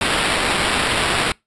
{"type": "noise with sample-and-hold", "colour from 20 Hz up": "violet", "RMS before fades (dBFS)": -19, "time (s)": [0.01, 1.32], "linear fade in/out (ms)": 2, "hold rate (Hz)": 6300, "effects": ["noise-tail reverb RT60 0.2 s tail -25 dB re dry", "resampled to 24000 Hz"]}